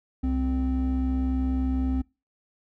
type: tone pair together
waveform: triangle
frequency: 65.41 / 260.1 Hz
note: C2 / C4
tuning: 0 / -10 cents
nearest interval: 2 octaves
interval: 2390 cents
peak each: -23 dBFS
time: 0.23-2.02 s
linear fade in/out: 10 ms
effects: noise-tail reverb RT60 0.3 s tail -26 dB re dry + tanh soft clip ceiling -15 dBFS